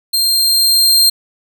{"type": "tone with level ramp", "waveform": "sawtooth", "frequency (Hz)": 4186, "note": "C8", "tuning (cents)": 0, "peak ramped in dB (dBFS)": [-9, -4], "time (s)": [0.13, 1.1], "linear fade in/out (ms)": 10, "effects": []}